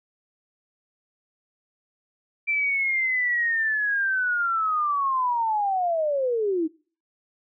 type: linear sweep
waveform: sine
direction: down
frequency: 2349 to 306.3 Hz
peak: -21 dBFS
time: 2.47-6.68 s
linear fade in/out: 20 ms
effects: noise-tail reverb RT60 0.4 s tail -23 dB re dry